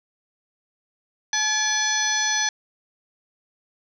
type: harmonic tone with a mistuned harmonic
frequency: 857 Hz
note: A5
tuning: 46 cents flat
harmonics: 1 / 2 / 3 / 4 / 5 / 6 / 7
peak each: -30 / -25 / -35 / -29 / -30 / -32 / -24 dBFS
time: 1.33-2.49 s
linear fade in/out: 2 ms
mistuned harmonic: 3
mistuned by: -150 cents
effects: none